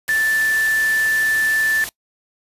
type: tone in noise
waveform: sine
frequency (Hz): 1760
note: A6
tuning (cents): 0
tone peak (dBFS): -15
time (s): 0.09-1.84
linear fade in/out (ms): 0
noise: white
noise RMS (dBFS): -29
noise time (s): 0.08-1.89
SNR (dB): +11
effects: noise-tail reverb RT60 0.1 s tail -24 dB re dry + resampled to 32000 Hz